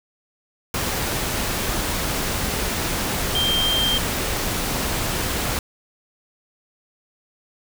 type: tone in noise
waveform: sine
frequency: 3169 Hz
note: G7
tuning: 18 cents sharp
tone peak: -19 dBFS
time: 3.35-3.98 s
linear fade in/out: 2 ms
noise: pink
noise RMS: -24 dBFS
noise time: 0.74-5.59 s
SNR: +2 dB
effects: none